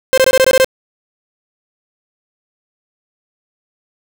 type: tone bursts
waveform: 45% pulse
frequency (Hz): 523.3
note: C5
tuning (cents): 0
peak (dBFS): -7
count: 8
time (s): 0.13-0.645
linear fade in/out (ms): 0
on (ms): 46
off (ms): 21
effects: none